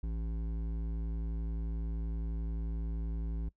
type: tone with hard clipping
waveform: triangle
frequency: 55.5 Hz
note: A1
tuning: 16 cents sharp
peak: -35 dBFS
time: 0.03-3.49 s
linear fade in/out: 5 ms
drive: 15 dB
effects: noise-tail reverb RT60 0.1 s tail -21 dB re dry